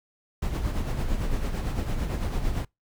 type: noise with tremolo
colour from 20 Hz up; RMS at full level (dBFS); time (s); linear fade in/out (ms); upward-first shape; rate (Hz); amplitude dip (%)
brown; -25; 0.42-2.65; 5; sine; 8.9; 50
effects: noise-tail reverb RT60 0.2 s tail -26 dB re dry